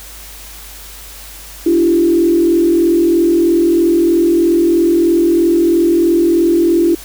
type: tone with frequency modulation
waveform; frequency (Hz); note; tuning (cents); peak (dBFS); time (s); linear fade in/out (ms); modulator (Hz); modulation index
sine; 338.1; E4; +44; -8; 1.66-6.95; 5; 43.1; 0.75
effects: added 50 Hz sine -36 dBFS peak until 7.04 s + white hiss -34 dBFS RMS until 7.04 s

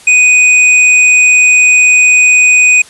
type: tone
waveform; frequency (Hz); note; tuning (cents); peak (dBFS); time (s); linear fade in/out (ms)
square; 2489; D#7; 0; -4; 0.07-2.82; 5
effects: white hiss -37 dBFS RMS until 2.89 s + resampled to 24000 Hz

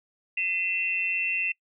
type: tone cluster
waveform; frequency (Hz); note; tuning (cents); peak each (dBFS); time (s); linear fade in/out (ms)
sine; 2037 / 2516 / 2699; C7 / D#7 / E7; -47 / +19 / +40; -35 / -32 / -26; 0.37-1.52; 5
effects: noise-tail reverb RT60 0.1 s tail -25 dB re dry

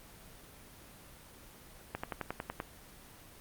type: slowing click train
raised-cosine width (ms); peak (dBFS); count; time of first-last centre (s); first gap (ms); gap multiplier
0.5; -20; 8; 1.95-2.601; 85; 1.03
effects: pink hiss -54 dBFS RMS until 3.4 s + Opus 24 kbps

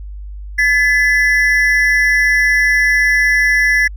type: ring-modulated tone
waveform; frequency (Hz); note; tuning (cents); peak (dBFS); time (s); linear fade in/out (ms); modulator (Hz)
triangle; 1864.7; A#6; 0; -5; 0.58-3.88; 10; 142
effects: added 50 Hz sine -26 dBFS peak until 3.96 s

